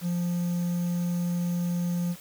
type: tone with quantisation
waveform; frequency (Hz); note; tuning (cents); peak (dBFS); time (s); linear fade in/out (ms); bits
triangle; 174.61; F3; 0; -23; 0.01-2.16; 50; 8
effects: white hiss -48 dBFS RMS until 2.2 s